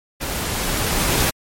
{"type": "noise with level ramp", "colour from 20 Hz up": "pink", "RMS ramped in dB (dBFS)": [-26, -17], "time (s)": [0.2, 1.31], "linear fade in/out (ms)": 20, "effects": ["MP3 64 kbps"]}